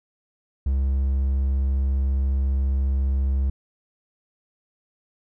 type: tone with vibrato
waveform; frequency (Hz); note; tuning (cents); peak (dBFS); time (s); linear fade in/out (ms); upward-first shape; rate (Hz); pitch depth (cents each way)
triangle; 67.3; C2; +49; -17; 0.66-3.5; 5; triangle; 20; 17
effects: none